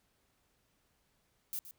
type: noise with echo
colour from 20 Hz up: violet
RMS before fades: -38 dBFS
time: 1.53-1.59 s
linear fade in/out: 0 ms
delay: 120 ms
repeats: 1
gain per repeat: -12 dB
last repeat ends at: 1.71 s
effects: pink hiss -75 dBFS RMS until 1.78 s